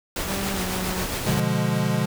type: noise with tremolo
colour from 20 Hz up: pink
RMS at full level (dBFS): -27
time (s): 0.16-1.4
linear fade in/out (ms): 2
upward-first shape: sine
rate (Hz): 7.3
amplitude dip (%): 30
type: tone with pitch glide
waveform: sawtooth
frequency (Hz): 195.8 to 184.92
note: G3 to F#3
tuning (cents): -2 to -1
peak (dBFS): -24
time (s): 0.25-1.08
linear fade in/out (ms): 50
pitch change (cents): -99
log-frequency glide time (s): 0.55-0.61
type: click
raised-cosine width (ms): 3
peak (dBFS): -18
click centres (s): 0.542
type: chord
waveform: square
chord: B diminished seventh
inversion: none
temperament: equal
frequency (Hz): 123.47 / 146.83 / 174.61 / 207.7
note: B2 / D3 / F3 / Ab3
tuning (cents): 0 / 0 / 0 / 0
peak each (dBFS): -27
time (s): 1.26-2.06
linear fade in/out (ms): 10
effects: none